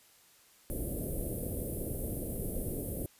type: band-stop noise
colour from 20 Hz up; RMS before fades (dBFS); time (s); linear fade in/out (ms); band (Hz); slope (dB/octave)
pink; -36; 0.7-3.06; 0; 600 to 9600; 48
effects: white hiss -62 dBFS RMS until 3.19 s + resampled to 32000 Hz